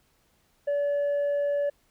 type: tone with tanh clipping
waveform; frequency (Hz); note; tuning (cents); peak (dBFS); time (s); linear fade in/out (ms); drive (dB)
triangle; 574; D5; -40; -24; 0.67-1.7; 10; 7
effects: pink hiss -67 dBFS RMS until 1.9 s